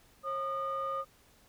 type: tone pair together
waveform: sine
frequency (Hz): 540.9 / 1222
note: C#5 / D#6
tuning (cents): -43 / -32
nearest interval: octave + major second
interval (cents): 1411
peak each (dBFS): -36 / -32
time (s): 0.23-1.05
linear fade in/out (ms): 50
effects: tanh soft clip ceiling -27 dBFS + pink hiss -63 dBFS RMS until 1.48 s